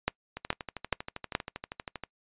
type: two click trains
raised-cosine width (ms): 0.3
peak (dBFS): -20 / -9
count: 22 / 4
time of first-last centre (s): 0.37-2.037 / 0.08-1.351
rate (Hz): 12.6 / 2.36
effects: noise-tail reverb RT60 0.1 s tail -24 dB re dry + resampled to 8000 Hz